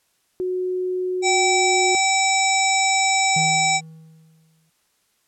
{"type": "tone", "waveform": "sine", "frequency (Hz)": 366.7, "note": "F#4", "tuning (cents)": -15, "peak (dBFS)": -21, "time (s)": [0.4, 1.95], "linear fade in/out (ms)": 0}
{"type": "harmonic tone", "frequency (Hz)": 770, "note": "G5", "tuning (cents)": -31, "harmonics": [1, 3, 5, 7, 9, 10], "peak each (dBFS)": [-20, -21, -27, -28, -26, -25], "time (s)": [1.22, 3.81], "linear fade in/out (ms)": 50}
{"type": "tone with exponential decay", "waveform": "triangle", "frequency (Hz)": 160, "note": "D#3", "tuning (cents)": 49, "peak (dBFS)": -21, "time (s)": [3.36, 4.7], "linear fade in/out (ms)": 5, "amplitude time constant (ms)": 290}
{"effects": ["white hiss -66 dBFS RMS until 5.27 s", "low-pass 12000 Hz 12 dB/octave"]}